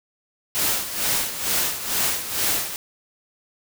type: noise with tremolo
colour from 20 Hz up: white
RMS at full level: -21 dBFS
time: 0.55-2.76 s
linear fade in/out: 0 ms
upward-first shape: sine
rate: 2.2 Hz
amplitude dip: 70%
effects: none